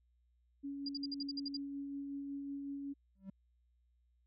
sine tone with tremolo, 280 Hz, C#4, 18 cents sharp, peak -39 dBFS, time 0.63-2.94 s, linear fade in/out 20 ms, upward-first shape sine, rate 5.4 Hz, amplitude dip 25%
sine tone bursts, 4802 Hz, D8, 38 cents sharp, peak -38 dBFS, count 9, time 0.86-1.569 s, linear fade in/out 5 ms, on 29 ms, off 56 ms
triangle tone with exponential growth, 193.3 Hz, G3, 24 cents flat, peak -39 dBFS, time 3.15-3.3 s, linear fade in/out 5 ms, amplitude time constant 31 ms
effects added 60 Hz sine -70 dBFS peak until 4.26 s

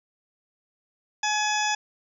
harmonic tone with a mistuned harmonic, 845 Hz, G#5, 30 cents sharp, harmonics 1 / 2 / 3 / 4 / 6 / 7 / 8, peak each -26 / -29 / -31 / -32 / -34 / -34 / -35 dBFS, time 1.23-1.75 s, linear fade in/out 5 ms, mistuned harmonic 4, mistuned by +24 cents, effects 10-bit

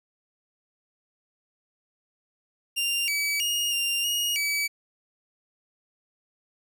sawtooth tone with pitch steps, 2789 / 2287 / 2859 / 2789 / 2873 / 2288 Hz, F7 / D7 / F7 / F7 / F7 / D7, -3 / -47 / +40 / -3 / +48 / -46 cents, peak -21 dBFS, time 2.76-4.68 s, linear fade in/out 20 ms, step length 320 ms, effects none

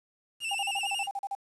45% pulse tone with vibrato, 2752 Hz, F7, 26 cents flat, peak -30 dBFS, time 0.4-1.08 s, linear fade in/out 50 ms, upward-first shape square, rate 11 Hz, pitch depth 53 cents each way
sine tone bursts, 795 Hz, G5, 24 cents sharp, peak -30 dBFS, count 11, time 0.51-1.351 s, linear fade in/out 5 ms, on 41 ms, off 39 ms
effects resampled to 24000 Hz + 9-bit

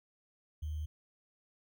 sine tone with sample-and-hold, 76.8 Hz, D#2, 22 cents flat, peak -35 dBFS, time 0.62-0.86 s, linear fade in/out 10 ms, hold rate 3150 Hz, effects none

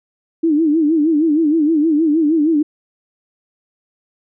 sine tone with vibrato, 311.1 Hz, D#4, in tune, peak -11 dBFS, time 0.43-2.63 s, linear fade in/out 10 ms, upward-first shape sine, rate 6.4 Hz, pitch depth 120 cents each way, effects none

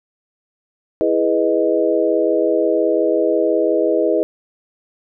sine chord, E major seventh, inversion none, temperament equal, 329.6 / 415.3 / 493.9 / 622.3 Hz, E4 / G#4 / B4 / D#5, 0 / 0 / 0 / 0 cents, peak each -19 dBFS, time 1.01-4.23 s, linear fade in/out 0 ms, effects none

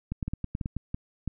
two click trains, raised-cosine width 5 ms, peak -18 / -18 dBFS, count 4 / 7, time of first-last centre 0.28-1.277 / 0.12-0.767 s, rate 3.01 / 9.28 Hz, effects none

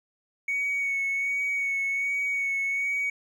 triangle tone with vibrato, 2229 Hz, C#7, 9 cents sharp, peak -22 dBFS, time 0.48-3.1 s, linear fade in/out 5 ms, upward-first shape sine, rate 1.3 Hz, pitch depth 22 cents each way, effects tanh soft clip ceiling -21 dBFS

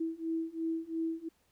sine beating tone pair, 324.9 / 327.8 Hz, E4 / E4, -25 / -10 cents, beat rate 2.9 Hz, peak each -36 / -35 dBFS, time 0-1.29 s, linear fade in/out 10 ms, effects pink hiss -72 dBFS RMS until 1.51 s

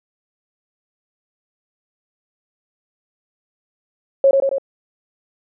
sine tone with echo, 546 Hz, C#5, 26 cents flat, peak -8 dBFS, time 4.24-4.31 s, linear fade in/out 2 ms, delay 91 ms, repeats 3, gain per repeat -3 dB, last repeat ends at 4.583 s, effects none

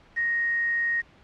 sine tone with quantisation, 1869 Hz, A#6, 4 cents sharp, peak -22 dBFS, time 0.16-1.02 s, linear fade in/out 20 ms, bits 7, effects pink hiss -55 dBFS RMS until 1.23 s + low-pass 3000 Hz 12 dB/octave

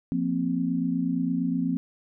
sine chord, F suspended fourth, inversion none, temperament equal, 174.61 / 233.1 / 261.6 Hz, F3 / Bb3 / C4, 0 / 0 / 0 cents, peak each -28 / -30 / -26 dBFS, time 0.12-1.77 s, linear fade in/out 0 ms, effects none

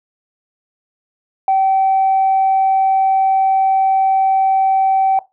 sine tone, 770 Hz, G5, 31 cents flat, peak -9 dBFS, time 1.48-5.19 s, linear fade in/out 2 ms, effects noise-tail reverb RT60 0.2 s tail -18 dB re dry + tanh soft clip ceiling -7 dBFS

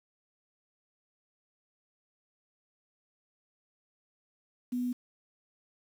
sine tone with quantisation, 246.9 Hz, B3, in tune, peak -29 dBFS, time 4.72-4.93 s, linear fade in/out 10 ms, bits 9, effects none

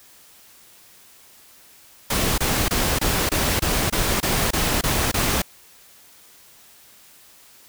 pink noise bursts, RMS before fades -21 dBFS, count 11, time 2.1-5.42 s, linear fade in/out 5 ms, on 280 ms, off 24 ms, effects white hiss -50 dBFS RMS until 7.68 s

